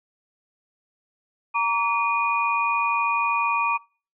sine tone cluster, 932 / 1145 / 2457 Hz, A#5 / D6 / D#7, -1 / -44 / -22 cents, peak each -24 dBFS, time 1.54-3.78 s, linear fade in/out 20 ms, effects noise-tail reverb RT60 0.4 s tail -25 dB re dry

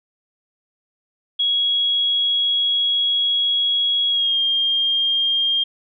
sine tone with pitch glide, 3322 to 3213 Hz, G#7 to G7, 0 to +42 cents, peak -16 dBFS, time 1.39-5.64 s, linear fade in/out 10 ms, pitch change -58 cents, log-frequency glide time 4.09-4.39 s, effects none

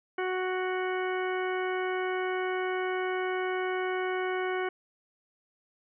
harmonic tone, 370 Hz, F#4, in tune, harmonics 1 / 2 / 3 / 4 / 5 / 6 / 8, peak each -30 / -36 / -39 / -37 / -42 / -40 / -47 dBFS, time 0.18-4.69 s, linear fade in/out 5 ms, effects none

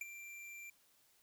square tone with ADSR envelope, 2359 Hz, D7, 7 cents sharp, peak -38 dBFS, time 0.01-0.7 s, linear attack 3 ms, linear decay 20 ms, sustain -11 dB, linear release 4 ms, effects white hiss -71 dBFS RMS until 1.22 s

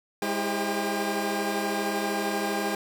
25% pulse tone cluster, 204.8 / 325.1 / 396.9 / 526 / 804 Hz, G#3 / E4 / G4 / C5 / G5, -24 / -24 / +22 / +9 / +44 cents, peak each -28 / -29 / -30 / -32 / -28 dBFS, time 0.22-2.75 s, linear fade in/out 2 ms, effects none

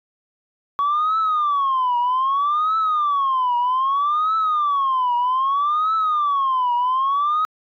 sine tone with vibrato, 1123 Hz, C#6, 22 cents sharp, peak -15 dBFS, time 0.79-7.45 s, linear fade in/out 0 ms, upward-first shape triangle, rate 0.63 Hz, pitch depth 280 cents each way, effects tanh soft clip ceiling -14 dBFS

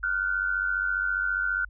sine tone pair together, 1410.2 / 1505 Hz, F6 / F#6, +16 / +29 cents, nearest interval minor second, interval 113 cents, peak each -27 dBFS, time 0.03-1.65 s, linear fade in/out 5 ms, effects added 50 Hz sine -43 dBFS peak until 1.69 s

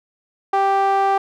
sawtooth tone with band-pass filter, 392 Hz, G4, in tune, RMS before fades -17 dBFS, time 0.53-1.18 s, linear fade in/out 5 ms, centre 870 Hz, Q 3, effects none

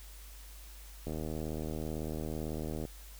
click train, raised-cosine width 2 ms, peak -25 dBFS, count 140, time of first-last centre 1.07-2.852 s, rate 78 Hz, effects added 50 Hz sine -48 dBFS peak until 3.19 s + white hiss -55 dBFS RMS until 3.19 s

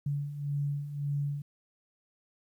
sine beating tone pair, 142 / 143.8 Hz, C#3 / D3, +42 / -36 cents, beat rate 1.8 Hz, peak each -37 / -31 dBFS, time 0.06-1.42 s, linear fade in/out 5 ms, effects 11-bit

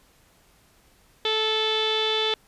sawtooth tone with low-pass filter, 437.1 Hz, A4, 11 cents flat, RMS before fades -24 dBFS, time 1.25-2.34 s, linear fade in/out 2 ms, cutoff 3500 Hz, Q 9.4, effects pink hiss -59 dBFS RMS until 2.47 s + resampled to 32000 Hz

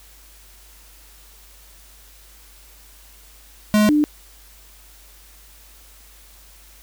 square / sine tone pair in turn, 211.1 / 298.5 Hz, G#3 / D4, +29 / +28 cents, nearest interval tritone, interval 599 cents, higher second, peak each -13 dBFS, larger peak neither, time 3.74-3.89 / 3.89-4.04 s, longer neither, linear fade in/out 0 ms, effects added 50 Hz sine -48 dBFS peak until 6.82 s + white hiss -49 dBFS RMS until 6.82 s

